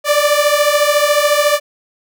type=beating tone pair; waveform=sawtooth; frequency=581 / 595 Hz; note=D5 / D5; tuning=-19 / +22 cents; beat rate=14 Hz; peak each=-10 dBFS; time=0.04-1.6 s; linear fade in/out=50 ms; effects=none